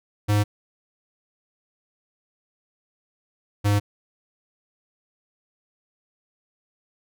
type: tone pair in turn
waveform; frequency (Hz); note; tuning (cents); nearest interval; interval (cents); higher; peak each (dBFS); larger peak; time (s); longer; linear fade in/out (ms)
square; 103.9 / 102.53; G#2 / G#2; +1 / -22; unison; 23; first; -18; neither; 0.28-0.44 / 3.64-3.8; neither; 20
effects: none